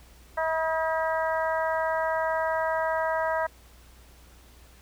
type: harmonic tone with a mistuned harmonic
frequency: 321.6 Hz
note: E4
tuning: 43 cents flat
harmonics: 2 / 3 / 4 / 5 / 6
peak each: -27 / -29 / -34 / -33 / -37 dBFS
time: 0.37-3.47 s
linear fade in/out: 10 ms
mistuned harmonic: 4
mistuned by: -25 cents
effects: added 60 Hz sine -52 dBFS peak until 4.81 s + pink hiss -56 dBFS RMS until 4.81 s